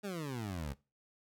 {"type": "exponential sweep", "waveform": "20% pulse", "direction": "down", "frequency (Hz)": [211.9, 65.41], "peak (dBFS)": -33, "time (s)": [0.03, 0.74], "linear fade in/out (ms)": 20, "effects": ["noise-tail reverb RT60 0.3 s tail -21 dB re dry"]}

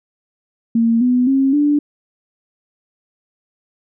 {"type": "tone with pitch steps", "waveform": "sine", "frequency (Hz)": [229.6, 248.9, 269.9, 292.6], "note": ["A#3", "B3", "C#4", "D4"], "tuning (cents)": [-26, 14, -46, -6], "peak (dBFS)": -11, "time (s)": [0.75, 1.79], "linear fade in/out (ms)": 5, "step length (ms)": 260, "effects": []}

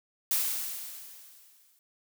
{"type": "noise with exponential decay", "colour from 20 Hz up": "blue", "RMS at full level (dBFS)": -26, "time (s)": [0.31, 1.79], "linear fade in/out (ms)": 1, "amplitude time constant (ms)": 320, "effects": []}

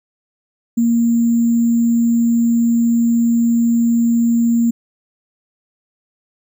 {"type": "tone with sample-and-hold", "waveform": "sine", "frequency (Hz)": 233.1, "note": "A#3", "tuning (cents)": 0, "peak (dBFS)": -11, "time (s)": [0.77, 4.71], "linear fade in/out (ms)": 10, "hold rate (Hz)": 7350, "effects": []}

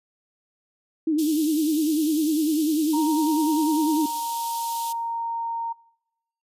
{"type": "tone with vibrato", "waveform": "sine", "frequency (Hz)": 307.9, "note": "D#4", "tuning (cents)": -18, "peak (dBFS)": -19, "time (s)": [1.07, 4.06], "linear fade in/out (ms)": 5, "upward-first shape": "sine", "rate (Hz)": 10, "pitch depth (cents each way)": 92}
{"type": "high-pass noise", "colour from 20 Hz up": "white", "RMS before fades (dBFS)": -34, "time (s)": [1.18, 4.93], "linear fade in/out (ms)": 10, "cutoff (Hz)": 2900, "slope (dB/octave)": 48}
{"type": "tone with pitch glide", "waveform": "sine", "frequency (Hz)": [932.3, 923.2], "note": ["A#5", "A#5"], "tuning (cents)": [0, -17], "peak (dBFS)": -26, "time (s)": [2.93, 5.73], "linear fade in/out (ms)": 10, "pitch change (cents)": -17, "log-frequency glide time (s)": [3.71, 5.55]}
{"effects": ["noise-tail reverb RT60 0.9 s tail -24 dB re dry", "resampled to 32000 Hz"]}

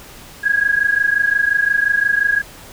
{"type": "tone pair together", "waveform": "sine", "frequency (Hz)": [1635.5, 1661.2], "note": ["G#6", "G#6"], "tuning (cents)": [-27, 0], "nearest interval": "unison", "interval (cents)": 27, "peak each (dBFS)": -16, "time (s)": [0.43, 2.42], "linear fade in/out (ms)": 20, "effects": ["pink hiss -39 dBFS RMS until 2.72 s"]}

